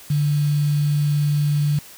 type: tone with quantisation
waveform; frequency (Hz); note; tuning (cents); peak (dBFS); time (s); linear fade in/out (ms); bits
sine; 146.9; D3; +1; -16; 0.1-1.79; 5; 6
effects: white hiss -43 dBFS RMS until 1.97 s